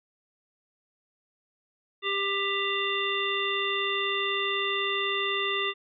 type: harmonic tone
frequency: 396 Hz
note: G4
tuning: 18 cents sharp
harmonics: 1 / 3 / 5 / 7 / 9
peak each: -32 / -32 / -32 / -32 / -32 dBFS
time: 2.02-5.74 s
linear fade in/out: 50 ms
effects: none